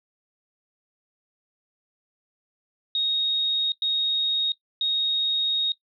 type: tone bursts at uneven times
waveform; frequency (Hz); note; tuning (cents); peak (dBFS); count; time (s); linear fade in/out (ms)
sine; 3744; A#7; +7; -21; 3; 2.95-3.72 / 3.82-4.52 / 4.81-5.72; 2
effects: noise-tail reverb RT60 0.1 s tail -18 dB re dry